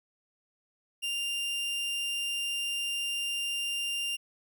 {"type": "tone", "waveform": "40% pulse", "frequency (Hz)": 2794, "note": "F7", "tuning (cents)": 0, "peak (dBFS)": -29, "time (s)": [1.02, 4.17], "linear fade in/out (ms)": 20, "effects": []}